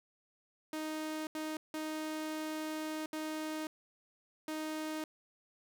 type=tone bursts at uneven times; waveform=sawtooth; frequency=311.1 Hz; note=D#4; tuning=in tune; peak=-33 dBFS; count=5; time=0.73-1.27 / 1.35-1.57 / 1.74-3.06 / 3.13-3.67 / 4.48-5.04 s; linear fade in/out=2 ms; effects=none